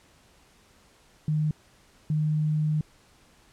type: tone pair in turn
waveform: sine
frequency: 153.2 / 153.2 Hz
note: D#3 / D#3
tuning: -27 / -27 cents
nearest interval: unison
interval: 0 cents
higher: neither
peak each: -22 dBFS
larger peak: neither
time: 1.28-1.51 / 2.1-2.81 s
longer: second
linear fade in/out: 2 ms
effects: pink hiss -59 dBFS RMS until 3.52 s + low-pass 10000 Hz 12 dB/octave